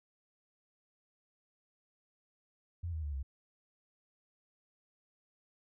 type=tone with pitch steps; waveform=sine; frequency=86 / 79.32 / 73.16 / 67.47 Hz; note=F2 / D#2 / D2 / C#2; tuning=-26 / +34 / -6 / -46 cents; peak=-35 dBFS; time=2.83-3.23 s; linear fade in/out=10 ms; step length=100 ms; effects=none